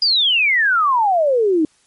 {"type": "exponential sweep", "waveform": "sine", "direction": "down", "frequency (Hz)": [4978, 299.8], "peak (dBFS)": -12, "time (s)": [0.02, 1.65], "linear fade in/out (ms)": 2, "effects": ["white hiss -57 dBFS RMS until 1.86 s", "MP3 48 kbps"]}